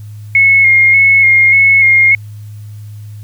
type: tone with vibrato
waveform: sine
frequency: 2162 Hz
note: C#7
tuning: 44 cents flat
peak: -4 dBFS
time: 0.35-2.15 s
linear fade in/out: 2 ms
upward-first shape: square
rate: 1.7 Hz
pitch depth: 24 cents each way
effects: added 105 Hz sine -26 dBFS peak until 3.23 s + white hiss -49 dBFS RMS until 3.23 s